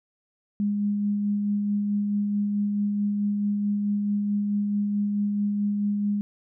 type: tone with tremolo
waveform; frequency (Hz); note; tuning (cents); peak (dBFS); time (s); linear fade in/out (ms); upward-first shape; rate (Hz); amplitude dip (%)
sine; 205; G#3; -22; -21; 0.6-6.21; 0; sine; 4.6; 25
effects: none